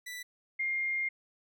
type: tone pair in turn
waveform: sawtooth / sine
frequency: 1975.5 / 2120 Hz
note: B6 / C7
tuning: 0 / +22 cents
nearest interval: minor second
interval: 122 cents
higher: second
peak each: -36 / -29 dBFS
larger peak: second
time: 0.06-0.23 / 0.59-1.09 s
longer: second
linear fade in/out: 10 ms
effects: none